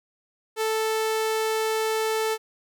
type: tone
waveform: sawtooth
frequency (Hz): 440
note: A4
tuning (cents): 0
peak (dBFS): -19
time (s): 0.56-2.38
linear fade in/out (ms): 50
effects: none